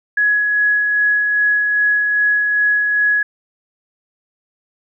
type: tone with tremolo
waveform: sine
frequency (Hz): 1679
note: G#6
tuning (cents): +18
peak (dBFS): -11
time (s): 0.17-3.23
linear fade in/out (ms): 5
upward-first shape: sine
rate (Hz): 2.5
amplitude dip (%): 30
effects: none